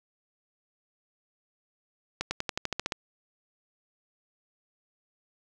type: accelerating click train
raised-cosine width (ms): 0.2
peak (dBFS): -12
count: 10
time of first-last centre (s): 2.21-2.922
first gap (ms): 100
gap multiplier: 0.94
effects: none